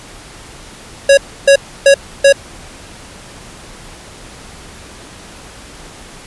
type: tone bursts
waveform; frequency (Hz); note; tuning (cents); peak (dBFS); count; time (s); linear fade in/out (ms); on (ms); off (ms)
square; 554.4; C#5; 0; -4; 4; 1.09-2.326; 5; 84; 300
effects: pink hiss -35 dBFS RMS until 6.26 s + resampled to 24000 Hz